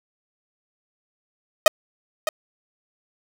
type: tone with echo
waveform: sawtooth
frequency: 622.3 Hz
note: D#5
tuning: in tune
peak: -4 dBFS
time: 1.66-1.68 s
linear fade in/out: 2 ms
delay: 610 ms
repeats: 1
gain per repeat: -12 dB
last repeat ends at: 2.29 s
effects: none